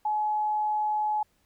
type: tone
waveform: sine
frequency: 849 Hz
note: G#5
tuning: 38 cents sharp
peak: -24 dBFS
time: 0.05-1.23 s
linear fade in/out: 5 ms
effects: pink hiss -69 dBFS RMS until 1.45 s